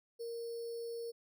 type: tone with sample-and-hold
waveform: sine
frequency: 466.2 Hz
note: A#4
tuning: in tune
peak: -39 dBFS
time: 0.19-1.12 s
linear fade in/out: 20 ms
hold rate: 4900 Hz
effects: none